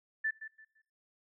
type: tone with echo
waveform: sine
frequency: 1760 Hz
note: A6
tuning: in tune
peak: -29 dBFS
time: 0.24-0.31 s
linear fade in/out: 10 ms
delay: 170 ms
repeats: 3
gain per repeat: -12 dB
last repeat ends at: 0.82 s
effects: noise-tail reverb RT60 0.6 s tail -24 dB re dry